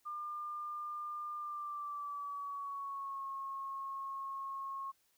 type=tone with pitch glide; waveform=sine; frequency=1200 to 1087.8 Hz; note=D6 to C#6; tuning=+37 to -33 cents; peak=-39 dBFS; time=0.05-4.92 s; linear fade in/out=20 ms; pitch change=-170 cents; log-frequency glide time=1.37-3.26 s; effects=white hiss -74 dBFS RMS until 5.17 s